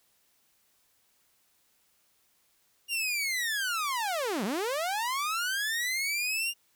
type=linear two-way sweep; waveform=sawtooth; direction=down then up; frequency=2837 to 177.3 to 2837 Hz; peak=-25 dBFS; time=2.88-6.54 s; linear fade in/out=50 ms; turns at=4.44 s; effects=white hiss -69 dBFS RMS until 6.75 s